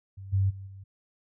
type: tone with level steps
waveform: sine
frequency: 97 Hz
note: G2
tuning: 18 cents flat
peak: -39 / -21 / -38 / -42 dBFS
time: 0.17-0.84 s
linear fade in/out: 10 ms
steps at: 0.32 / 0.49 / 0.66 s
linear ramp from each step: 20 ms
effects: none